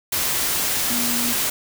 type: tone in noise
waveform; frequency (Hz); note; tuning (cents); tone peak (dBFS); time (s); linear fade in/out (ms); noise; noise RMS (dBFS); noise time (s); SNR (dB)
sine; 240; B3; -49; -26; 0.9-1.33; 5; white; -22; 0.12-1.5; -7
effects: none